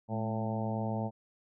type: harmonic tone with a mistuned harmonic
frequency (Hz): 111.7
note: A2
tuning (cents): +27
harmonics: 1 / 2 / 3 / 4 / 5 / 6 / 7 / 8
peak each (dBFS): -35 / -35 / -46 / -44 / -41 / -41 / -42 / -43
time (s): 0.08-1.11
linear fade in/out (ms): 50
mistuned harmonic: 2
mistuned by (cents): -58
effects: none